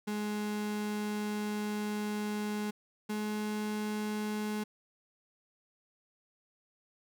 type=tone pair in turn; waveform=35% pulse; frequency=209.7 / 211.8 Hz; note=G#3 / G#3; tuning=+17 / +34 cents; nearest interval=unison; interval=17 cents; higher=second; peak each=-31 / -31 dBFS; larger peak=neither; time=0.07-2.71 / 3.09-4.64 s; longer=first; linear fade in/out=10 ms; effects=none